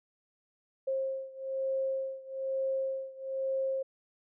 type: beating tone pair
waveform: sine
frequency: 533 / 534.1 Hz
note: C5 / C5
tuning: +32 / +36 cents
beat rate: 1.1 Hz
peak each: -33 / -35 dBFS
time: 0.87-3.83 s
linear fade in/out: 10 ms
effects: none